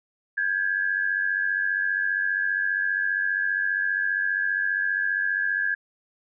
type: tone pair together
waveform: sine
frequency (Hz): 1597 / 1692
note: G6 / G#6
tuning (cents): +32 / +32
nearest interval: minor second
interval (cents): 100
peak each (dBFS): -25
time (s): 0.37-5.75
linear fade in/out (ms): 10
effects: none